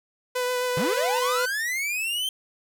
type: tone with vibrato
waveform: sawtooth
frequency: 498.5 Hz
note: B4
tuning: 16 cents sharp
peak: -20 dBFS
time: 0.35-1.46 s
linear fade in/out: 10 ms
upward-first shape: triangle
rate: 7.6 Hz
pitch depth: 19 cents each way
type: linear sweep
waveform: 45% pulse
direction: up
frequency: 130 to 3153 Hz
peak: -25 dBFS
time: 0.77-2.29 s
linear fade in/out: 2 ms
effects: none